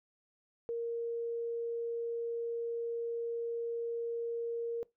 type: tone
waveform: sine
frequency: 466.2 Hz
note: A#4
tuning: in tune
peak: -33 dBFS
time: 0.69-4.83 s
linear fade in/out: 0 ms
effects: noise-tail reverb RT60 0.2 s tail -22 dB re dry